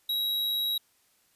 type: tone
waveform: square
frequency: 3854 Hz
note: B7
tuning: 43 cents flat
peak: -27 dBFS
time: 0.09-0.78 s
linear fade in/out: 5 ms
effects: white hiss -67 dBFS RMS until 1.35 s + resampled to 32000 Hz